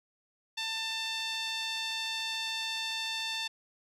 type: tone with band-pass filter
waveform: sawtooth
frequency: 893 Hz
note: A5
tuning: 25 cents sharp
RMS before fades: -35 dBFS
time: 0.57-3.48 s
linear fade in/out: 10 ms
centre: 3700 Hz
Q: 2.3
effects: none